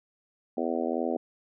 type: harmonic tone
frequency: 82.8 Hz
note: E2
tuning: 8 cents sharp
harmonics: 3 / 4 / 5 / 6 / 7 / 8 / 9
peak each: -32 / -33 / -34 / -35 / -35 / -36 / -37 dBFS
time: 0.57-1.17 s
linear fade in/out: 5 ms
effects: none